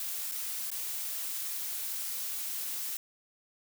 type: noise with dropouts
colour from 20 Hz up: blue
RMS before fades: -36 dBFS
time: 0-2.97 s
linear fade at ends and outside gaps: 2 ms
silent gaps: 0.315-0.319 / 0.704-0.715 s
effects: none